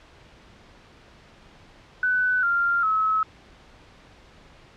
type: tone with pitch steps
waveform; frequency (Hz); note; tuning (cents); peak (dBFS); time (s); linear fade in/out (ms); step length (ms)
sine; 1500 / 1391.5 / 1290.8; F#6 / F6 / E6; +23 / -7 / -37; -19; 2.03-3.23; 2; 400
effects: pink hiss -51 dBFS RMS until 4.76 s + low-pass 4000 Hz 12 dB/octave